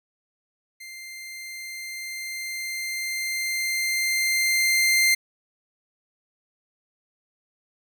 sawtooth tone with level ramp, 2093 Hz, C7, in tune, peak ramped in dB -35 to -13 dBFS, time 0.8-5.15 s, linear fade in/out 10 ms, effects none

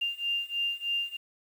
sine beating tone pair, 2794 / 2797.2 Hz, F7 / F7, 0 / +2 cents, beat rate 3.2 Hz, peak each -32 / -31 dBFS, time 0.01-1.17 s, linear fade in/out 10 ms, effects 9-bit

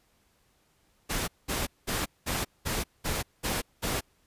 pink noise bursts, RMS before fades -30 dBFS, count 8, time 1.09-4.01 s, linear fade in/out 20 ms, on 190 ms, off 200 ms, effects pink hiss -68 dBFS RMS until 4.26 s + resampled to 32000 Hz

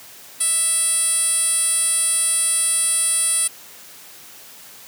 10% pulse tone with band-pass filter, 660 Hz, E5, 2 cents sharp, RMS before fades -19 dBFS, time 0.4-3.48 s, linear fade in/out 10 ms, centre 9400 Hz, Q 5.3, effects white hiss -42 dBFS RMS until 4.87 s + high-pass 100 Hz 12 dB/octave

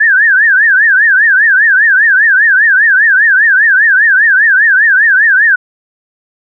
sine tone with vibrato, 1661.2 Hz, G#6, in tune, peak -4 dBFS, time 0-5.56 s, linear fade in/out 10 ms, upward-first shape triangle, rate 5 Hz, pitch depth 220 cents each way, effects none

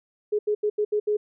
sine tone bursts at uneven times, 419.6 Hz, G#4, 18 cents sharp, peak -20 dBFS, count 6, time 0.32-0.39 / 0.47-0.55 / 0.63-0.7 / 0.78-0.85 / 0.92-1 / 1.07-1.17 s, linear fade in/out 10 ms, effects none

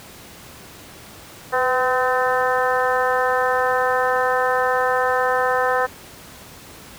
harmonic tone with a mistuned harmonic, 256 Hz, C4, 38 cents flat, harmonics 2 / 3 / 4 / 5 / 6 / 7, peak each -21 / -23 / -24 / -25 / -26 / -26 dBFS, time 1.52-5.87 s, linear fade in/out 20 ms, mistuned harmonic 2, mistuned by -26 cents, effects pink hiss -41 dBFS RMS until 6.98 s + high-pass 60 Hz 12 dB/octave

